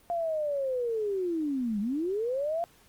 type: linear two-way sweep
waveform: sine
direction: down then up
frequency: 698.5 to 196.7 to 698.5 Hz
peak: -27 dBFS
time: 0.1-2.64 s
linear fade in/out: 0 ms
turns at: 1.8 s
effects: pink hiss -60 dBFS RMS until 2.88 s + Opus 32 kbps